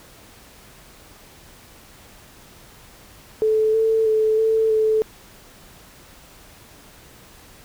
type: tone with pitch steps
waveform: sine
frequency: 435.7 / 444.6 / 435.8 / 443.3 / 436.2 Hz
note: A4 / A4 / A4 / A4 / A4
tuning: -17 / +18 / -17 / +13 / -15 cents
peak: -15 dBFS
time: 3.42-5.02 s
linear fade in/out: 0 ms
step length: 320 ms
effects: pink hiss -47 dBFS RMS until 7.64 s